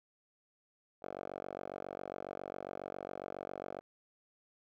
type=tone with band-pass filter; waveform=5% pulse; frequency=47.32 Hz; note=F#1; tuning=40 cents sharp; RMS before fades=-44 dBFS; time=1.02-3.81 s; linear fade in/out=10 ms; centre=700 Hz; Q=2.3; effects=none